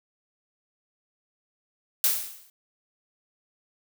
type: noise with exponential decay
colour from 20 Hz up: blue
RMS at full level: -19 dBFS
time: 2.04-2.5 s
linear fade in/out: 1 ms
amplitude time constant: 100 ms
effects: none